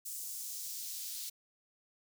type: noise with high-pass filter sweep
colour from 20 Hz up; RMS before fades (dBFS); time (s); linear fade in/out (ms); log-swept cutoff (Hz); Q
white; -42; 0.05-1.3; 10; 7400 to 4100; 1.3
effects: none